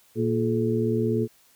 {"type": "harmonic tone with a mistuned harmonic", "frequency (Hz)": 116.54, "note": "A#2", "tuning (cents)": 0, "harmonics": [1, 2, 3, 4], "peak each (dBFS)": [-27, -26, -28, -26], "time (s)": [0.15, 1.28], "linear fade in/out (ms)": 50, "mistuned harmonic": 4, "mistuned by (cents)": -140, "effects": ["white hiss -59 dBFS RMS until 1.55 s"]}